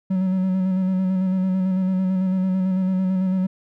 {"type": "tone with vibrato", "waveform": "triangle", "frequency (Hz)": 187.2, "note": "F#3", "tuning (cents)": 20, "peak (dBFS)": -16, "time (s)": [0.1, 3.47], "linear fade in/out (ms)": 10, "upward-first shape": "square", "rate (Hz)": 9, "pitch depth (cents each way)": 23, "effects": []}